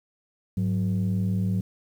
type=tone pair together; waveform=sine; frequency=103.83 / 184.48 Hz; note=G#2 / F#3; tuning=0 / -5 cents; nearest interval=minor seventh; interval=995 cents; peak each=-23 dBFS; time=0.57-1.61 s; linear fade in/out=5 ms; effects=tanh soft clip ceiling -19 dBFS + 9-bit